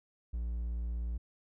triangle tone, 58.27 Hz, A#1, in tune, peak -31 dBFS, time 0.33-1.18 s, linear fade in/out 10 ms, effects none

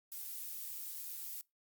violet noise, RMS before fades -44 dBFS, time 0.12-1.41 s, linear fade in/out 0 ms, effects noise-tail reverb RT60 0.2 s tail -24 dB re dry + Opus 48 kbps

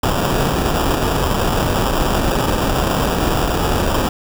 pink noise with sample-and-hold, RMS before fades -17 dBFS, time 0.03-4.09 s, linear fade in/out 5 ms, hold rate 2100 Hz, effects none

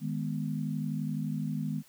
sine chord, G# minor, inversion second, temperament equal, 155.56 / 207.7 / 246.9 Hz, D#3 / G#3 / B3, 0 / 0 / 0 cents, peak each -33 / -35 / -36 dBFS, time 0-1.83 s, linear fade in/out 50 ms, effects white hiss -60 dBFS RMS until 1.88 s

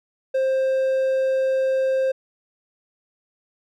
triangle tone, 528 Hz, C5, 16 cents sharp, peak -16 dBFS, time 0.34-2.12 s, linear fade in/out 10 ms, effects none

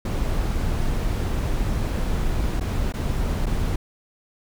brown noise with dropouts, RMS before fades -23 dBFS, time 0.05-3.76 s, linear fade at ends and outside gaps 5 ms, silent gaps 2.599-2.608 / 2.924-2.938 / 3.459-3.465 s, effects none

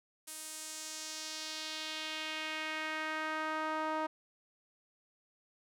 sawtooth tone with band-pass filter sweep, 312.6 Hz, D#4, 8 cents sharp, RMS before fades -39 dBFS, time 0.27-4.07 s, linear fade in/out 10 ms, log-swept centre 10000 to 950 Hz, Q 1.6, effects none

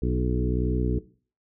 harmonic tone with a mistuned harmonic, 61.7 Hz, B1, 1 cent flat, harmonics 1 / 2 / 3 / 4 / 5 / 6 / 7, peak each -26 / -29 / -31 / -32 / -33 / -34 / -34 dBFS, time 0.02-0.99 s, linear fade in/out 5 ms, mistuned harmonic 6, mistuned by -17 cents, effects noise-tail reverb RT60 0.4 s tail -17 dB re dry

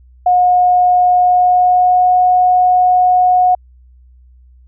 sine tone with pitch glide, 722 to 728.7 Hz, F#5 to F#5, -43 to -27 cents, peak -7 dBFS, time 0.26-3.55 s, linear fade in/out 5 ms, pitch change +16 cents, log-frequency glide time 1.2-2.14 s, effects added 62 Hz sine -41 dBFS peak until 4.67 s

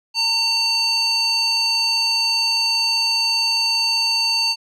square tone with band-pass filter, 911 Hz, A#5, 40 cents flat, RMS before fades -19 dBFS, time 0.14-4.56 s, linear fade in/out 50 ms, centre 4100 Hz, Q 8, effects none

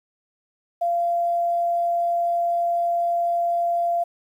sine tone, 689 Hz, F5, 24 cents flat, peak -19 dBFS, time 0.81-4.04 s, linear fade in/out 10 ms, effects 9-bit

